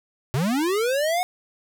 square linear sweep, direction up, 117.8 to 740 Hz, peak -21 dBFS, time 0.34-1.23 s, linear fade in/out 0 ms, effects none

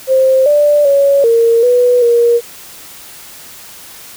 sine tone with pitch steps, 526 / 588 / 559 / 461.7 / 491.7 / 472.3 Hz, C5 / D5 / C#5 / A#4 / B4 / A#4, +9 / +2 / +14 / -17 / -8 / +23 cents, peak -6 dBFS, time 0.07-2.41 s, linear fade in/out 50 ms, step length 390 ms, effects white hiss -34 dBFS RMS until 4.16 s

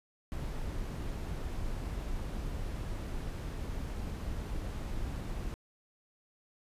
brown noise, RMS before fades -37 dBFS, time 0.32-5.54 s, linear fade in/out 0 ms, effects resampled to 32000 Hz

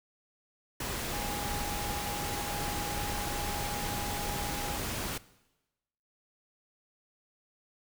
sine tone in noise, 822 Hz, G#5, 18 cents flat, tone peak -39 dBFS, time 1.13-4.78 s, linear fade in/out 5 ms, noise pink, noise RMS -35 dBFS, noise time 0.8-5.18 s, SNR -7 dB, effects noise-tail reverb RT60 1.0 s tail -19 dB re dry

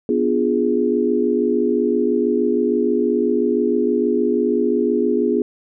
sine chord, B diminished seventh, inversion none, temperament equal, 246.9 / 293.7 / 349.2 / 415.3 Hz, B3 / D4 / F4 / Ab4, 0 / 0 / 0 / 0 cents, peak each -20 / -24 / -21 / -19 dBFS, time 0.09-5.42 s, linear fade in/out 2 ms, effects none

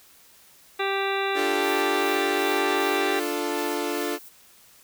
harmonic tone, 392 Hz, G4, in tune, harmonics 1 / 2 / 3 / 4 / 5 / 6 / 7 / 9 / 10, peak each -27 / -30 / -32 / -33 / -34 / -35 / -35 / -37 / -37 dBFS, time 0.79-3.2 s, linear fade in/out 10 ms
sawtooth chord, D minor, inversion none, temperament equal, 293.7 / 349.2 / 440 Hz, D4 / F4 / A4, 0 / 0 / 0 cents, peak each -26 dBFS, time 1.34-4.19 s, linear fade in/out 50 ms
violet noise with tremolo, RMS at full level -39 dBFS, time 1.62-4.29 s, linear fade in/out 10 ms, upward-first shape sine, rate 2.6 Hz, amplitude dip 60%
effects white hiss -54 dBFS RMS until 4.83 s

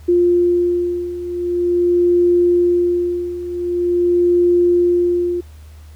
sine beating tone pair, 350.6 / 351.05 Hz, F4 / F4, +7 / +9 cents, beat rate 0.45 Hz, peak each -18 / -14 dBFS, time 0.08-5.41 s, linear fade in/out 10 ms, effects added 76 Hz sine -36 dBFS peak until 5.95 s + pink hiss -51 dBFS RMS until 5.95 s

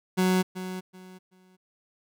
30% pulse tone with echo, 185 Hz, F#3, in tune, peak -18 dBFS, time 0.17-0.43 s, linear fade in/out 20 ms, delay 380 ms, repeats 3, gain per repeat -12 dB, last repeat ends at 1.57 s, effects none

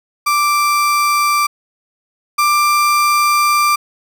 35% pulse tone pair in turn, 1174.7 / 1182.9 Hz, D6 / D6, 0 / +12 cents, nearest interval unison, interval 12 cents, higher second, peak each -10 / -9 dBFS, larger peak second, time 0.26-1.47 / 2.38-3.76 s, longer second, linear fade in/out 10 ms, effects none

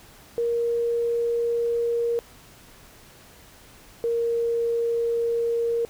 sine tone pair in turn, 469.5 / 466.3 Hz, A#4 / A#4, +12 / +1 cents, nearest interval unison, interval 11 cents, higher first, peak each -21 dBFS, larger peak neither, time 0.38-2.19 / 4.04-5.85 s, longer neither, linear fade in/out 0 ms, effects pink hiss -50 dBFS RMS until 5.89 s

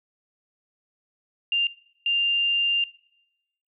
sine tone bursts at uneven times, 2794 Hz, F7, in tune, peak -20 dBFS, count 2, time 1.52-1.67 / 2.06-2.84 s, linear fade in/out 2 ms, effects noise-tail reverb RT60 0.9 s tail -21 dB re dry

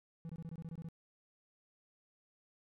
triangle tone bursts, 164.81 Hz, E3, in tune, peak -40 dBFS, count 10, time 0.25-0.887 s, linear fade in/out 0 ms, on 43 ms, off 23 ms, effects none

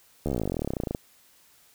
slowing click train, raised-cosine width 2 ms, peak -15 dBFS, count 30, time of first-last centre 0.26-0.949 s, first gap 13 ms, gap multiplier 1.04, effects white hiss -59 dBFS RMS until 1.74 s

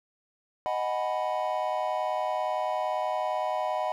triangle chord, G# minor seventh, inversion second, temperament equal, 622.3 / 740 / 830.6 / 987.8 Hz, D#5 / F#5 / G#5 / B5, 0 / 0 / 0 / 0 cents, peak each -29 / -29 / -35 / -31 dBFS, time 0.66-3.92 s, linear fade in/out 0 ms, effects none

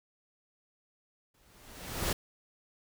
pink noise with exponential growth, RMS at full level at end -29 dBFS, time 1.34-2.13 s, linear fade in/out 5 ms, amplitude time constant 170 ms, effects none

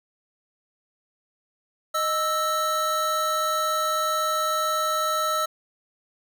square tone pair together, 620 / 1313.7 Hz, D#5 / E6, -6 / -6 cents, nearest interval octave + minor second, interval 1300 cents, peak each -29 / -24 dBFS, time 1.94-5.46 s, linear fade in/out 10 ms, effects none

